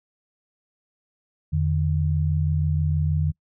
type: tone pair together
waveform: sine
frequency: 84.94 / 151.2 Hz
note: F2 / D#3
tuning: -48 / -49 cents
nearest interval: minor seventh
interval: 999 cents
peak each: -22 dBFS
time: 1.52-3.32 s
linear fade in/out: 20 ms
effects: noise-tail reverb RT60 0.1 s tail -25 dB re dry